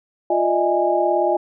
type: tone cluster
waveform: sine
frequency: 351.1 / 604 / 642 / 824 Hz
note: F4 / D5 / E5 / G#5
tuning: +9 / +48 / -46 / -14 cents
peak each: -21 dBFS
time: 0.3-1.37 s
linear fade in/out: 5 ms
effects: none